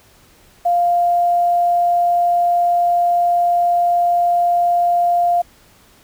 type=tone with quantisation; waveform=sine; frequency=698.5 Hz; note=F5; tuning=in tune; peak=-12 dBFS; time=0.65-5.42 s; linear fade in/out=10 ms; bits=7; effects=pink hiss -50 dBFS RMS until 6.03 s